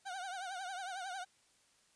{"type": "tone with vibrato", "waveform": "30% pulse", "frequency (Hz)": 749, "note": "F#5", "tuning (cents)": 21, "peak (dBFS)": -38, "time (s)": [0.05, 1.25], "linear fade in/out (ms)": 20, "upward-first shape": "triangle", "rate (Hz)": 11, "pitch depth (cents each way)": 120, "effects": ["white hiss -70 dBFS RMS until 1.95 s", "resampled to 22050 Hz"]}